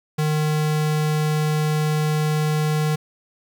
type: tone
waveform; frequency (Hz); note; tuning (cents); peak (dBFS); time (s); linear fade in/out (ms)
square; 153; D#3; -29; -19; 0.18-2.96; 10
effects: 9-bit